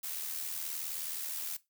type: noise with amplitude modulation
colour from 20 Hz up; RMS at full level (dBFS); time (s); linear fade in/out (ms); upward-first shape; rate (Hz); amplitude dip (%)
blue; -36; 0.03-1.57; 10; sine; 79.1; 50
effects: noise-tail reverb RT60 0.2 s tail -18 dB re dry